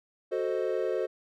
triangle chord, F# diminished seventh, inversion none, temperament equal, 370 / 440 / 523.3 / 622.3 Hz, F#4 / A4 / C5 / Eb5, 0 / 0 / 0 / 0 cents, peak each -30 / -30 / -30 / -34 dBFS, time 0.31-1.07 s, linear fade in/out 20 ms, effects none

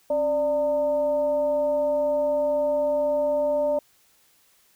sine tone with frequency modulation, 590 Hz, D5, 8 cents sharp, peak -20 dBFS, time 0.1-3.79 s, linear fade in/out 5 ms, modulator 318 Hz, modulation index 0.42, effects white hiss -61 dBFS RMS until 4.75 s

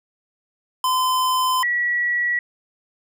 square / sine tone pair in turn, 1024 / 1933.1 Hz, C6 / B6, -38 / -38 cents, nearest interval major seventh, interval 1100 cents, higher second, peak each -18 dBFS, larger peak neither, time 0.84-1.63 / 1.63-2.39 s, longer first, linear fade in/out 2 ms, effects none

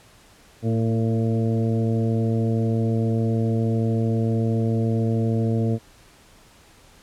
harmonic tone with a mistuned harmonic, 113.4 Hz, A#2, 47 cents flat, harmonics 1 / 2 / 3 / 4 / 5 / 6, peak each -21 / -24 / -31 / -29 / -36 / -37 dBFS, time 0.62-5.79 s, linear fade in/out 50 ms, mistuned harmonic 3, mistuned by -24 cents, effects pink hiss -52 dBFS RMS until 7.02 s + low-pass 11000 Hz 12 dB/octave

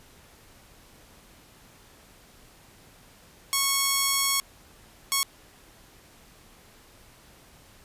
5% pulse tone bursts at uneven times, 1102 Hz, C#6, 11 cents flat, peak -10 dBFS, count 2, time 3.53-4.4 / 5.12-5.23 s, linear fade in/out 0 ms, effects pink hiss -54 dBFS RMS until 7.84 s + resampled to 32000 Hz

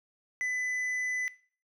sine tone with tanh clipping, 2002 Hz, B6, 23 cents sharp, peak -30 dBFS, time 0.41-1.28 s, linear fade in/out 0 ms, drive 6 dB, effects noise-tail reverb RT60 0.4 s tail -18 dB re dry

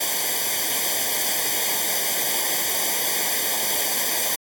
white noise with comb filter, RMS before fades -23 dBFS, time 0-4.36 s, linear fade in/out 10 ms, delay 0.74 ms, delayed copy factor -1, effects AAC 64 kbps

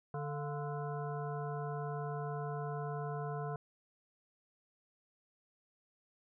harmonic tone with a mistuned harmonic, 146.83 Hz, D3, in tune, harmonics 1 / 3 / 5 / 7 / 9 / 10, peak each -39 / -43 / -44 / -47 / -51 / -54 dBFS, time 0.14-3.56 s, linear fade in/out 2 ms, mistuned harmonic 5, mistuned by -73 cents, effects none

